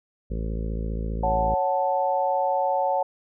harmonic tone, 55 Hz, A1, in tune, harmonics 1 / 2 / 3 / 4 / 5 / 6 / 7 / 8 / 9 / 10, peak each -27 / -36 / -35 / -37 / -44 / -45 / -42 / -42 / -43 / -48 dBFS, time 0.3-1.55 s, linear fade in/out 10 ms
sine chord, F# minor, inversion second, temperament equal, 554.4 / 740 / 880 Hz, C#5 / F#5 / A5, 0 / 0 / 0 cents, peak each -25 dBFS, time 1.23-3.03 s, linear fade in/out 5 ms
effects none

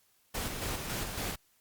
pink noise with tremolo, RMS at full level -35 dBFS, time 0.34-1.36 s, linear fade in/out 10 ms, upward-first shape square, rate 3.6 Hz, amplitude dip 35%, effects white hiss -69 dBFS RMS until 1.6 s + Opus 48 kbps

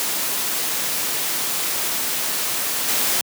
white noise with level steps, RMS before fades -23 / -20 dBFS, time 0-3.21 s, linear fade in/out 0 ms, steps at 2.88 s, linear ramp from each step 5 ms, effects high-pass 150 Hz 12 dB/octave

